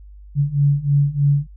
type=beating tone pair; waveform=sine; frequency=141 / 144.2 Hz; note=C#3 / D3; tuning=+30 / -31 cents; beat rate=3.2 Hz; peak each=-18 / -16 dBFS; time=0.35-1.47 s; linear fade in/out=50 ms; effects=added 50 Hz sine -38 dBFS peak until 1.56 s

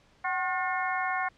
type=harmonic tone with a mistuned harmonic; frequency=360 Hz; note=F#4; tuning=47 cents flat; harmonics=2 / 3 / 4 / 5 / 6; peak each=-31 / -33 / -34 / -35 / -36 dBFS; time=0.24-1.29 s; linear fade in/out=10 ms; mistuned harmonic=2; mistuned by=+76 cents; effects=pink hiss -62 dBFS RMS until 1.37 s + low-pass 5000 Hz 12 dB/octave

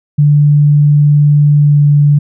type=tone with pitch glide; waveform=sine; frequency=146.83 to 145.73 Hz; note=D3 to D3; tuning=0 to -13 cents; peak=-4 dBFS; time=0.18-2.19 s; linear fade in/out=10 ms; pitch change=-13 cents; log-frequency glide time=1.59-1.81 s; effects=none

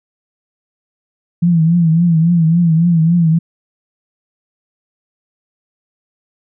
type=tone with vibrato; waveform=sine; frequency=166.9 Hz; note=E3; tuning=22 cents sharp; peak=-8 dBFS; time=1.42-3.39 s; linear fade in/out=10 ms; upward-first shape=triangle; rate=3.6 Hz; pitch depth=100 cents each way; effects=none

